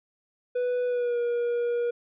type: tone with pitch glide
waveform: triangle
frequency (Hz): 493.9 to 477.4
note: B4 to A#4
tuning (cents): 0 to +41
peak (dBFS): -22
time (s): 0.55-1.91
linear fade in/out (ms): 10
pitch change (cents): -59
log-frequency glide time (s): 0.87-1.18
effects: resampled to 8000 Hz